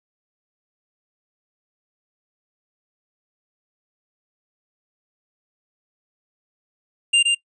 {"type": "tone with echo", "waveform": "square", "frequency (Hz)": 2794, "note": "F7", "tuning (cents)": 0, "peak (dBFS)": -13, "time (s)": [7.13, 7.23], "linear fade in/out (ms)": 10, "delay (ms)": 120, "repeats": 1, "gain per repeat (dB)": -3, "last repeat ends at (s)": 7.35, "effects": ["noise-tail reverb RT60 0.1 s tail -22 dB re dry", "resampled to 22050 Hz"]}